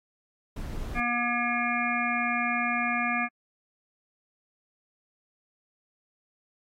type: noise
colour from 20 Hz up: brown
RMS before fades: -34 dBFS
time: 0.56-1 s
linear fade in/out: 5 ms
type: harmonic tone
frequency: 239.9 Hz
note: A#3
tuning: 50 cents sharp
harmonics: 1 / 3 / 5 / 7 / 9 / 10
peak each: -32 / -32 / -32 / -32 / -32 / -32 dBFS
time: 0.94-3.29 s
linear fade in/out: 50 ms
effects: AAC 48 kbps